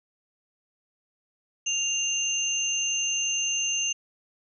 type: tone pair together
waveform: sine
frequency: 2794 / 6277 Hz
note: F7 / G8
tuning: 0 / +1 cents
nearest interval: octave + major second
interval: 1401 cents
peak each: -27 dBFS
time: 1.66-3.93 s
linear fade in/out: 10 ms
effects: none